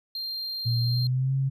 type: tone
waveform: triangle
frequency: 4186 Hz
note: C8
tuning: in tune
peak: -29 dBFS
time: 0.15-1.07 s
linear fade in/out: 2 ms
type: tone with pitch glide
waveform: sine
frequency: 117.5 to 134.97 Hz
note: A#2 to C#3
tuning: +14 to -46 cents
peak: -22 dBFS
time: 0.65-1.5 s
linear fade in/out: 20 ms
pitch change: +240 cents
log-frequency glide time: 0.81-1.34 s
effects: none